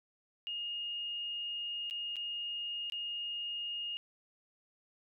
sine tone with dropouts, 2848 Hz, F7, 33 cents sharp, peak -36 dBFS, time 0.47-3.97 s, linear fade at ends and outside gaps 0 ms, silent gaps 1.899-1.909 / 2.158-2.166 / 2.899-2.922 s, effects none

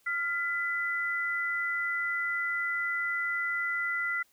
sine tone pair together, 1396 / 2000 Hz, F6 / B6, -1 / +21 cents, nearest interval tritone, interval 622 cents, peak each -32 / -30 dBFS, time 0.06-4.23 s, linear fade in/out 10 ms, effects white hiss -67 dBFS RMS until 4.32 s

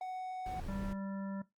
triangle tone, 743 Hz, F#5, 7 cents sharp, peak -36 dBFS, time 0.01-0.6 s, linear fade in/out 2 ms
brown noise, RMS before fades -42 dBFS, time 0.46-0.93 s, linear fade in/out 2 ms
harmonic tone, 195.5 Hz, G3, 4 cents flat, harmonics 1 / 3 / 5 / 7 / 9, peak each -38 / -48 / -52 / -55 / -57 dBFS, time 0.68-1.42 s, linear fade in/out 5 ms
effects noise-tail reverb RT60 0.2 s tail -20 dB re dry + Opus 32 kbps

